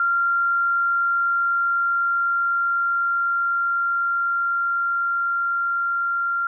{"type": "tone with level ramp", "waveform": "sine", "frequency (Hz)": 1384, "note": "F6", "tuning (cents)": -16, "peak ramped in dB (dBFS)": [-17, -20], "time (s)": [0, 6.47], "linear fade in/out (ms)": 2, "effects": []}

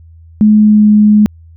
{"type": "tone with pitch glide", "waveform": "sine", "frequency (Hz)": [212.7, 210.5], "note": ["G#3", "G#3"], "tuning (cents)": [42, 24], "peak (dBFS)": -3, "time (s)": [0.41, 1.26], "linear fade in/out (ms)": 0, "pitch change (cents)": -18, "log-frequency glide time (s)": [0.58, 0.9], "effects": ["added 82 Hz sine -35 dBFS peak until 1.56 s"]}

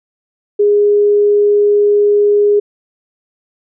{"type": "tone", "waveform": "sine", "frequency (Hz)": 412.2, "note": "G#4", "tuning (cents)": -13, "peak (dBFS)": -7, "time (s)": [0.59, 2.6], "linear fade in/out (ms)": 10, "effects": []}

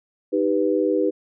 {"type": "chord", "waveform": "sine", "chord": "Eb augmented", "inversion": "none", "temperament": "equal", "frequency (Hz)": [311.1, 392, 493.9], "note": ["Eb4", "G4", "B4"], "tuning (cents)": [0, 0, 0], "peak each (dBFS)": -22, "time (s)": [0.32, 1.11], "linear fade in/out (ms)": 20, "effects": []}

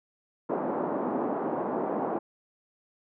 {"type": "band-pass noise", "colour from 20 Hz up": "pink", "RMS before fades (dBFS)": -30, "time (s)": [0.49, 2.19], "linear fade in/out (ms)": 10, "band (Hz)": [230, 990], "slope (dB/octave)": 24, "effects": []}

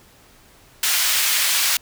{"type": "high-pass noise", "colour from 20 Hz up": "pink", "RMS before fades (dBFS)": -19, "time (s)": [0.83, 1.77], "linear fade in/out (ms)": 2, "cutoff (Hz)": 2100, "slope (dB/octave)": 12, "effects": ["pink hiss -51 dBFS RMS until 1.81 s"]}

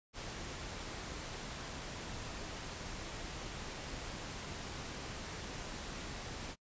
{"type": "noise", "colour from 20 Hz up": "pink", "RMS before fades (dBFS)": -44, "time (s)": [0.13, 6.56], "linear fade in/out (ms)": 50, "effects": ["noise-tail reverb RT60 0.1 s tail -25 dB re dry", "resampled to 16000 Hz"]}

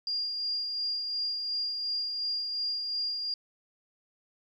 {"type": "tone with tremolo", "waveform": "sine", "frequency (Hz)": 4811, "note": "D8", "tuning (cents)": 41, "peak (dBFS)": -28, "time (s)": [0.07, 3.34], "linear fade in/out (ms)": 2, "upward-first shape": "sine", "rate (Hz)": 2.8, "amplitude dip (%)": 35, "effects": ["11-bit"]}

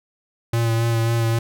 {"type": "tone with vibrato", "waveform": "square", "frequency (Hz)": 115.2, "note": "A#2", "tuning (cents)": -20, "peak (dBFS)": -18, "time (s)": [0.53, 1.39], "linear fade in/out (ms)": 5, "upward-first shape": "sine", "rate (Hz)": 3.7, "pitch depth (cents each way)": 21, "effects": []}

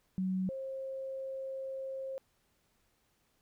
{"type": "tone pair in turn", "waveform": "sine", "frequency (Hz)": [187.1, 533.3], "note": ["F#3", "C5"], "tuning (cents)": [20, 33], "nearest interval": "octave + tritone", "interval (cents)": 1813, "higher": "second", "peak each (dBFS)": [-30, -37], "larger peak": "first", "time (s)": [[0.18, 0.49], [0.49, 2.18]], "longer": "second", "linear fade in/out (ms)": 0, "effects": ["pink hiss -74 dBFS RMS until 3.41 s"]}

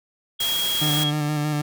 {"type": "tone", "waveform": "sine", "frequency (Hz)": 3285, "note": "G#7", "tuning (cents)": -20, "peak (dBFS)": -22, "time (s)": [0.39, 1.11], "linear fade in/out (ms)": 20}
{"type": "noise", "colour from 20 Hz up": "white", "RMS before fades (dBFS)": -28, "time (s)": [0.4, 1.04], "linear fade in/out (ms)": 5}
{"type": "tone with vibrato", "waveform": "30% pulse", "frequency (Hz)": 149.6, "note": "D3", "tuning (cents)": 32, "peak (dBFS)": -19, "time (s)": [0.81, 1.62], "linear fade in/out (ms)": 10, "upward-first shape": "square", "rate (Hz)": 6.3, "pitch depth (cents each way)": 21}
{"effects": []}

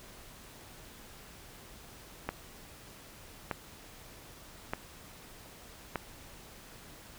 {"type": "click train", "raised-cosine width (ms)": 0.5, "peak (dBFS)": -17, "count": 4, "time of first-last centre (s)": [2.29, 5.957], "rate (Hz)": 0.818, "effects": ["pink hiss -52 dBFS RMS until 7.18 s"]}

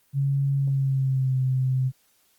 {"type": "tone with pitch glide", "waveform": "sine", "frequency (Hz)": [138.6, 130.07], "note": ["C#3", "C3"], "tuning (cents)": [0, -10], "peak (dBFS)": -20, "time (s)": [0.13, 1.92], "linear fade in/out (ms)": 50, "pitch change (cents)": -110, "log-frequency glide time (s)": [0.57, 1.36], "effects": ["white hiss -64 dBFS RMS until 2.38 s", "Opus 24 kbps"]}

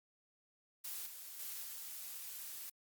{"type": "noise with level steps", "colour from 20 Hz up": "blue", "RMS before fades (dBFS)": [-44, -50, -45, -47], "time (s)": [0.84, 2.7], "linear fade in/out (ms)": 10, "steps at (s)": [1.06, 1.39, 1.63], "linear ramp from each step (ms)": 5, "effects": ["Opus 48 kbps"]}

